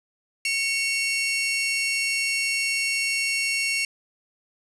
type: tone pair together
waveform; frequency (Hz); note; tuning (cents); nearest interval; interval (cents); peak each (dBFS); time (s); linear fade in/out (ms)
sawtooth; 2217 / 2736; C#7 / F7; 0 / -36; major third; 364; -22; 0.45-3.85; 2
effects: resampled to 24000 Hz + 8-bit